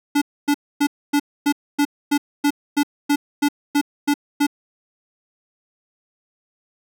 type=tone bursts; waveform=square; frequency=289 Hz; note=D4; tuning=28 cents flat; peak=-15 dBFS; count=14; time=0.15-4.468 s; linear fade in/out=10 ms; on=67 ms; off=260 ms; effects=none